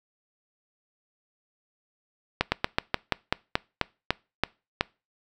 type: slowing click train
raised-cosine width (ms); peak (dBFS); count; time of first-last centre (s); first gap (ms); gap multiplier
0.3; -5; 12; 2.41-4.81; 110; 1.13
effects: noise-tail reverb RT60 0.3 s tail -24 dB re dry